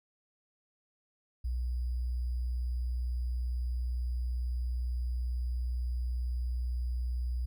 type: tone with sample-and-hold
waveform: sine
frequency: 61.1 Hz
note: B1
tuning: 18 cents flat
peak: -30 dBFS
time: 1.44-7.46 s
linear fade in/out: 10 ms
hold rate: 4900 Hz
effects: none